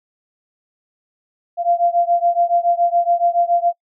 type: beating tone pair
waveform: sine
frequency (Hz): 689 / 696.1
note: F5 / F5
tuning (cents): -24 / -6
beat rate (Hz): 7.1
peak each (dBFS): -16 / -17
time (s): 1.57-3.73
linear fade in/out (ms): 50
effects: noise-tail reverb RT60 0.1 s tail -24 dB re dry